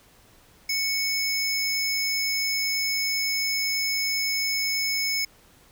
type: tone pair together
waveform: square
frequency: 2217 / 5218 Hz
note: C#7 / E8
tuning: 0 / -18 cents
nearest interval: octave + minor third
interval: 1482 cents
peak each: -27 dBFS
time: 0.69-5.25 s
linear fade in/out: 5 ms
effects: pink hiss -56 dBFS RMS until 5.71 s